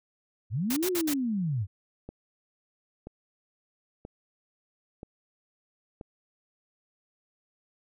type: linear two-way sweep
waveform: sine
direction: up then down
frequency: 87.31 to 377.3 to 87.31 Hz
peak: -26 dBFS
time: 0.5-1.67 s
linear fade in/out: 50 ms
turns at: 0.88 s
type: noise bursts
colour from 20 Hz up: white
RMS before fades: -32 dBFS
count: 4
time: 0.7-1.138 s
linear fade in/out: 5 ms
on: 66 ms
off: 58 ms
type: click train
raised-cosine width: 2 ms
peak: -27 dBFS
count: 5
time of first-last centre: 2.09-6.012 s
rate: 1.02 Hz
effects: none